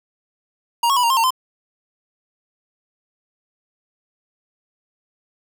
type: tone with pitch steps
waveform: square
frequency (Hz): 941 / 1097 / 985 / 932 / 1059 / 913 / 1031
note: A#5 / C#6 / B5 / A#5 / C6 / A#5 / C6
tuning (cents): +16 / -18 / -5 / -1 / +21 / -36 / -26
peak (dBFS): -15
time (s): 0.83-1.306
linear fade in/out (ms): 5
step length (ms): 68
effects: none